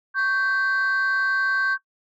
sine tone pair together, 1108.7 / 1557.3 Hz, C#6 / G6, 0 / -12 cents, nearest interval tritone, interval 588 cents, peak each -25 / -18 dBFS, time 0.14-1.78 s, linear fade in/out 50 ms, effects noise-tail reverb RT60 0.1 s tail -19 dB re dry + tanh soft clip ceiling -17 dBFS

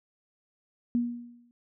sine tone with exponential decay, 239.3 Hz, A#3, 46 cents sharp, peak -21 dBFS, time 0.95-1.51 s, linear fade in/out 0 ms, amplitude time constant 120 ms, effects none

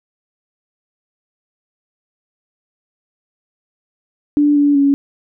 sine tone with pitch steps, 292.6 / 288.2 / 280.1 Hz, D4 / D4 / C#4, -6 / -33 / +18 cents, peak -9 dBFS, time 4.37-4.94 s, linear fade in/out 0 ms, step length 190 ms, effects none

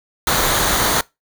pink noise with comb filter, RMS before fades -17 dBFS, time 0.27-1.01 s, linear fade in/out 2 ms, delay 0.38 ms, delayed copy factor -0.5, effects noise-tail reverb RT60 0.2 s tail -22 dB re dry

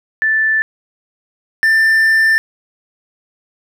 sine / triangle tone pair in turn, 1760 / 1782.5 Hz, A6 / A6, 0 / +22 cents, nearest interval unison, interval 22 cents, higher second, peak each -11 / -7 dBFS, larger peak second, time 0.22-0.62 / 1.63-2.38 s, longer second, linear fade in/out 0 ms, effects none

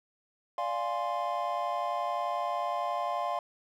triangle chord, D half-diminished seventh, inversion none, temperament equal, 587.3 / 698.5 / 830.6 / 1046.5 Hz, D5 / F5 / Ab5 / C6, 0 / 0 / 0 / 0 cents, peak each -35 / -31 / -36 / -32 dBFS, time 0.58-3.39 s, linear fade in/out 2 ms, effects none

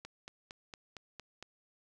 click train, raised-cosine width 0.2 ms, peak -28 dBFS, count 7, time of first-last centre 0.05-1.426 s, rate 4.36 Hz, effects none

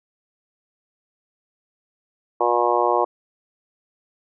harmonic tone, 120 Hz, B2, 49 cents flat, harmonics 3 / 4 / 5 / 6 / 7 / 8 / 9, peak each -24 / -24 / -24 / -24 / -24 / -24 / -24 dBFS, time 2.4-3.05 s, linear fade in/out 10 ms, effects none

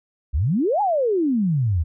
sine exponential two-way sweep, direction up then down, 60.2 to 860 to 75.3 Hz, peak -17 dBFS, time 0.33-1.84 s, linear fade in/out 20 ms, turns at 0.81 s, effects none

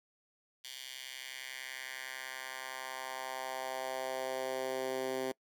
10% pulse tone with high-pass filter sweep, 130.81 Hz, C3, in tune, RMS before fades -40 dBFS, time 0.64-5.32 s, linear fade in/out 5 ms, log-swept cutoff 3300 to 330 Hz, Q 1.7, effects noise-tail reverb RT60 0.1 s tail -24 dB re dry

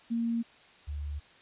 sine tone pair in turn, 231.9 / 73.04 Hz, A#3 / D2, -9 / -9 cents, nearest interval octave + minor sixth, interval 2000 cents, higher first, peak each -27 / -33 dBFS, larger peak first, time 0.1-0.43 / 0.87-1.2 s, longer neither, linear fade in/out 20 ms, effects white hiss -57 dBFS RMS until 1.41 s + resampled to 8000 Hz

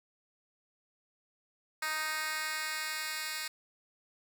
10% pulse tone with high-pass filter sweep, 311.1 Hz, D#4, in tune, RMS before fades -36 dBFS, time 1.82-3.48 s, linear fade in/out 5 ms, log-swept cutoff 1500 to 2600 Hz, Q 1.1, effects none

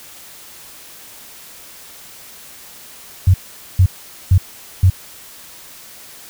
sine tone bursts, 92.6 Hz, F#2, 2 cents sharp, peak -6 dBFS, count 4, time 3.27-4.9 s, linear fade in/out 5 ms, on 70 ms, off 450 ms, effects white hiss -39 dBFS RMS until 6.29 s

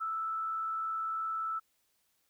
sine tone with frequency modulation, 1318.5 Hz, E6, in tune, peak -32 dBFS, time 0-1.6 s, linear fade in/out 20 ms, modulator 82.6 Hz, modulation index 0.27, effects white hiss -75 dBFS RMS until 2.29 s

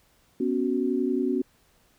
sine chord, B suspended second, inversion none, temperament just, 246.9 / 277.8 / 370.4 Hz, B3 / C#4 / F#4, 0 / +4 / +2 cents, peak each -27 dBFS, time 0.4-1.42 s, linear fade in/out 5 ms, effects pink hiss -63 dBFS RMS until 1.98 s

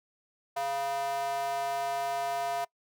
square tone with high-pass filter, 138.59 Hz, C#3, in tune, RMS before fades -32 dBFS, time 0.56-2.65 s, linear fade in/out 10 ms, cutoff 760 Hz, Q 7.3, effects noise-tail reverb RT60 0.1 s tail -23 dB re dry

